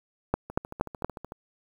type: two click trains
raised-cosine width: 1 ms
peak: -24 / -9 dBFS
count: 12 / 4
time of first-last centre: 0.5-1.321 / 0.34-1.046 s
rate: 13.4 / 4.25 Hz
effects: 8-bit